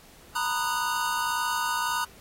square chord, B major seventh, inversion third, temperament just, 926 / 987.8 / 1234.7 / 1481.6 Hz, A#5 / B5 / D#6 / F#6, -12 / 0 / -14 / +2 cents, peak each -32 dBFS, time 0.35-2.05 s, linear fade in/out 10 ms, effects pink hiss -53 dBFS RMS until 2.2 s + AAC 48 kbps

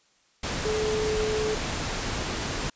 sine tone in noise, 430.7 Hz, A4, 37 cents flat, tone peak -25 dBFS, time 0.65-1.55 s, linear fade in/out 5 ms, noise pink, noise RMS -30 dBFS, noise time 0.43-2.7 s, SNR +2 dB, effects white hiss -64 dBFS RMS until 2.75 s + resampled to 16000 Hz

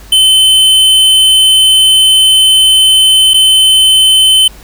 square tone with dropouts, 3060 Hz, G7, 42 cents flat, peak -4 dBFS, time 0.12-4.48 s, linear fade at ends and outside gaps 5 ms, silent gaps 3.336-3.341 s, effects added 50 Hz sine -34 dBFS peak until 4.63 s + pink hiss -37 dBFS RMS until 4.63 s

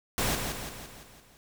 pink noise with echo, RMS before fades -28 dBFS, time 0.18-0.35 s, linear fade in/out 0 ms, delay 170 ms, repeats 6, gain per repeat -5 dB, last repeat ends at 1.37 s, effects none

